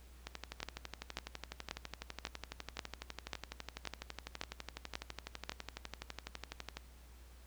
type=two click trains; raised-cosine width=0.2 ms; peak=-24 / -20 dBFS; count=79 / 10; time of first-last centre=0.27-6.77 / 0.63-5.495 s; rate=12 / 1.85 Hz; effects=added 60 Hz sine -55 dBFS peak until 7.46 s + pink hiss -64 dBFS RMS until 7.46 s